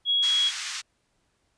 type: tone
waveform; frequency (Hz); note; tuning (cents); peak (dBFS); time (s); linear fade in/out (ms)
sine; 3322; G#7; 0; -20; 0.05-0.52; 50
type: band-pass noise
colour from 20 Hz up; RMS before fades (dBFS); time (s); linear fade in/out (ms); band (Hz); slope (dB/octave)
white; -34; 0.22-0.82; 20; 1200 to 6800; 24
effects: pink hiss -71 dBFS RMS until 1.57 s + resampled to 22050 Hz